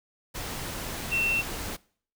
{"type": "tone in noise", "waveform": "sine", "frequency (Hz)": 2700, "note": "E7", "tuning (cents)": 41, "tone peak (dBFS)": -24, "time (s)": [1.11, 1.42], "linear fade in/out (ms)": 20, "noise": "pink", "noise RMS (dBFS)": -35, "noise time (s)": [0.34, 1.77], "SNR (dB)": 8, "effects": ["noise-tail reverb RT60 0.5 s tail -22 dB re dry"]}